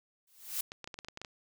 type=noise with exponential growth; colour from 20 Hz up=blue; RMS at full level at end=-31 dBFS; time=0.27-0.61 s; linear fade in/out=5 ms; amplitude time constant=73 ms
type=clicks; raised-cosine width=0.2 ms; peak=-25 dBFS; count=10; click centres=0.719 / 0.843 / 0.875 / 0.942 / 0.989 / 1.047 / 1.085 / 1.174 / 1.216 / 1.248 s
effects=none